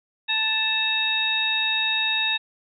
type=harmonic tone with a mistuned harmonic; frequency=880 Hz; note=A5; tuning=in tune; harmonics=1 / 2 / 3 / 4; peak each=-33 / -29 / -25 / -23 dBFS; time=0.28-2.38 s; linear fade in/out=20 ms; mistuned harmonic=4; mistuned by=+110 cents; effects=none

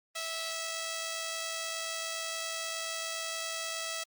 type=tone with amplitude modulation; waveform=5% pulse; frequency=654 Hz; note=E5; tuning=14 cents flat; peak=-22 dBFS; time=0.15-4.04 s; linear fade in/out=10 ms; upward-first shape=sine; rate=107 Hz; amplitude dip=30%; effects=Opus 24 kbps

